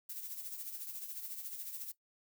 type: noise with tremolo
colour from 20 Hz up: violet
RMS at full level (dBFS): -42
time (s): 0.09-1.92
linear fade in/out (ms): 5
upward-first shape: sine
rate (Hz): 14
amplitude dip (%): 55
effects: noise-tail reverb RT60 0.1 s tail -17 dB re dry